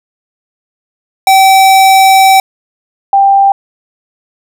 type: tone pair in turn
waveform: square / sine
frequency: 770 / 789.8 Hz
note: G5 / G5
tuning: -31 / +13 cents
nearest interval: unison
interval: 44 cents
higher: second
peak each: -3 dBFS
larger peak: neither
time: 1.27-2.4 / 3.13-3.52 s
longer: first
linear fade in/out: 2 ms
effects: none